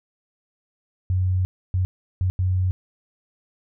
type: tone bursts at uneven times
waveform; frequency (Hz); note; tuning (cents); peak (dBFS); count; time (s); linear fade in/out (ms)
sine; 92.3; F#2; -4; -18; 4; 1.1-1.45 / 1.74-1.85 / 2.21-2.3 / 2.39-2.71; 0
effects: none